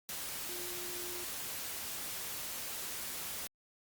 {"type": "tone in noise", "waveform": "sine", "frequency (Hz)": 354.5, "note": "F4", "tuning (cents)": 26, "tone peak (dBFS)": -47, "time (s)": [0.49, 1.24], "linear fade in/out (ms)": 0, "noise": "white", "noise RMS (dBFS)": -41, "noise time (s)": [0.09, 3.47], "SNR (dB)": -9, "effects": ["Opus 48 kbps"]}